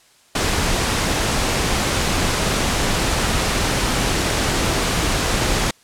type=noise; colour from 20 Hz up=pink; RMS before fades=-19 dBFS; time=0.35-5.71 s; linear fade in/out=5 ms; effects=white hiss -53 dBFS RMS until 5.83 s + low-pass 9000 Hz 12 dB/octave